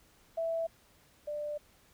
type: tone pair in turn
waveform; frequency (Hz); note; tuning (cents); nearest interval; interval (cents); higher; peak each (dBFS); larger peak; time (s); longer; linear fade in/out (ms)
sine; 659.3 / 593.1; E5 / D5; 0 / +17; major second; 183; first; -30 / -34; first; 0.37-0.67 / 1.27-1.58; second; 10
effects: pink hiss -64 dBFS RMS until 1.93 s